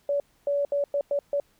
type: tone bursts at uneven times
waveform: sine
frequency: 570 Hz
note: C#5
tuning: 48 cents sharp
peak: -22 dBFS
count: 6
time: 0.09-0.2 / 0.47-0.65 / 0.72-0.84 / 0.94-1.01 / 1.11-1.19 / 1.33-1.4 s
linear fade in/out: 2 ms
effects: pink hiss -65 dBFS RMS until 1.59 s